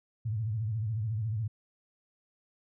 sine tone with vibrato, 109.6 Hz, A2, 6 cents flat, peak -29 dBFS, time 0.25-1.48 s, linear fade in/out 10 ms, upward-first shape sine, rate 14 Hz, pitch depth 130 cents each way, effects none

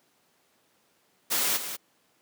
white noise with echo, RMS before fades -26 dBFS, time 1.3-1.58 s, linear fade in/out 20 ms, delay 190 ms, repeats 1, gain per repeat -9 dB, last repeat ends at 1.77 s, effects pink hiss -67 dBFS RMS until 2.21 s + high-pass 200 Hz 12 dB/octave

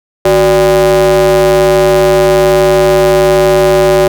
square ring-modulated tone, 107.1 Hz, A2, 46 cents flat, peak -3 dBFS, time 0.25-4.08 s, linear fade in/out 5 ms, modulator 479 Hz, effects none

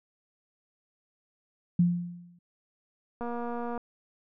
sine tone with exponential decay, 174.61 Hz, F3, in tune, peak -17 dBFS, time 1.79-2.39 s, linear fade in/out 5 ms, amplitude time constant 130 ms
click train, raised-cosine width 1 ms, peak -23 dBFS, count 136, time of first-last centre 3.21-3.777 s, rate 238 Hz
effects none

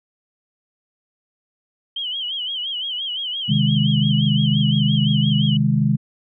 sine tone with vibrato, 3094 Hz, G7, 23 cents flat, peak -23 dBFS, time 1.96-5.57 s, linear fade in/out 5 ms, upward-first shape sine, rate 5.8 Hz, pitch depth 110 cents each way
sine chord, Ab major, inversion first, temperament equal with one note detuned, 131.65 / 155.56 / 207.7 Hz, C3 / Eb3 / Ab3, +11 / 0 / 0 cents, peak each -19 dBFS, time 3.48-5.97 s, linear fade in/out 20 ms
effects none

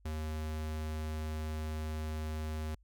square tone, 77.78 Hz, D#2, in tune, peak -36 dBFS, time 0.05-2.75 s, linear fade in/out 5 ms, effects added 50 Hz sine -61 dBFS peak until 2.83 s

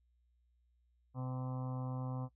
harmonic tone, 128.3 Hz, C3, 34 cents flat, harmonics 1 / 2 / 4 / 5 / 6 / 7 / 8 / 9 / 10, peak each -38 / -45 / -51 / -58 / -52 / -57 / -54 / -58 / -65 dBFS, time 1.14-2.29 s, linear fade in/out 50 ms, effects noise-tail reverb RT60 0.1 s tail -18 dB re dry + added 60 Hz sine -70 dBFS peak until 2.35 s

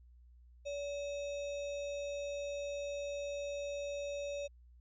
sine tone with sample-and-hold, 572 Hz, D5, 46 cents flat, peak -37 dBFS, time 0.65-4.48 s, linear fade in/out 20 ms, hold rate 3150 Hz, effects added 60 Hz sine -57 dBFS peak until 4.8 s + resampled to 16000 Hz

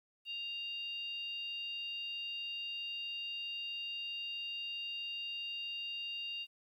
harmonic tone, 932.3 Hz, A#5, in tune, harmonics 3 / 4 / 5, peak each -39 / -50 / -53 dBFS, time 0.25-6.47 s, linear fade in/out 50 ms, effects 12-bit

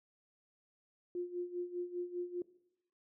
sine tone with tremolo, 354 Hz, F4, 23 cents sharp, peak -34 dBFS, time 1.15-2.42 s, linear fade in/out 2 ms, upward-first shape sine, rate 5 Hz, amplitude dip 80%, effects noise-tail reverb RT60 0.8 s tail -19 dB re dry

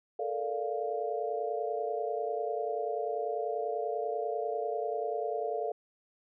sine chord, Bb major seventh, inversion third, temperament equal with one note detuned, 436 / 466.2 / 587.3 / 698.5 Hz, A4 / Bb4 / D5 / F5, -16 / 0 / 0 / 0 cents, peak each -35 / -37 / -38 / -35 dBFS, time 0.19-5.72 s, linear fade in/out 5 ms, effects none

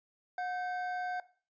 triangle tone pair together, 726.2 / 1550 Hz, F#5 / G6, -33 / -20 cents, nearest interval octave + minor second, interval 1313 cents, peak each -32 / -39 dBFS, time 0.38-1.2 s, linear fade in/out 2 ms, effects noise-tail reverb RT60 0.4 s tail -17 dB re dry + resampled to 16000 Hz

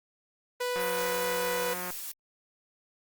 sawtooth tone, 493.9 Hz, B4, in tune, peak -25 dBFS, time 0.6-1.74 s, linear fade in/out 10 ms
click train, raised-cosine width 0.5 ms, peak -23 dBFS, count 207, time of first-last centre 0.76-1.904 s, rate 180 Hz
blue noise, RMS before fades -38 dBFS, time 0.8-2.12 s, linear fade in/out 5 ms
effects Opus 32 kbps

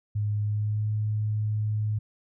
sine tone with pitch glide, 104.5 to 106.76 Hz, G#2 to G#2, +11 to +48 cents, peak -24 dBFS, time 0.15-1.99 s, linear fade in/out 10 ms, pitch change +37 cents, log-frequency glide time 0.42-0.88 s, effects none

